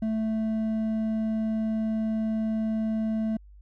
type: tone with hard clipping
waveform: sine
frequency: 220 Hz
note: A3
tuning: in tune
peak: -26 dBFS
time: 0.02-3.37 s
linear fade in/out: 5 ms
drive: 5 dB
effects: added 50 Hz sine -47 dBFS peak until 3.61 s